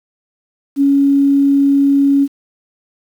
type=tone; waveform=sine; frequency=278.9 Hz; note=C#4; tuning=11 cents sharp; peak=-8 dBFS; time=0.76-2.28 s; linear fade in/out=50 ms; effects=7-bit